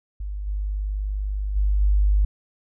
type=tone with level steps; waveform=sine; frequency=50.3 Hz; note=G1; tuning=45 cents sharp; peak=-27 / -23 / -17 / -15 dBFS; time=0.2-2.25 s; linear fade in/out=5 ms; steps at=0.46 / 1.55 / 1.8 s; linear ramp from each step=20 ms; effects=none